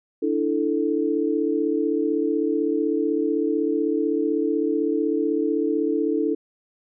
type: chord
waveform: sine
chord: D suspended second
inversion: none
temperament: equal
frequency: 293.7 / 329.6 / 440 Hz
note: D4 / E4 / A4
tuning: 0 / 0 / 0 cents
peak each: -24 dBFS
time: 0.22-6.35 s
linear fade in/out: 10 ms
effects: none